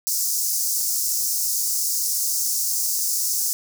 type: high-pass noise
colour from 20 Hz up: pink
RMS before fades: -23 dBFS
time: 0.07-3.53 s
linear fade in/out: 0 ms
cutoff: 5200 Hz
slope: 48 dB/octave
effects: none